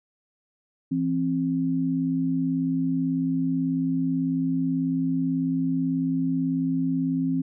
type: tone pair together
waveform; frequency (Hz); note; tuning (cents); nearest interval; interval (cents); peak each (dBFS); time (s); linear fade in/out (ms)
sine; 166.87 / 265.1; E3 / C4; +21 / +23; minor sixth; 802; -27 / -23; 0.91-7.42; 10
effects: none